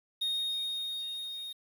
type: tone with level ramp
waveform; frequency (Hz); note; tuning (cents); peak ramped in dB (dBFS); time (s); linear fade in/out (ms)
triangle; 3713; A#7; -8; -27 to -37; 0.21-1.53; 10
effects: 9-bit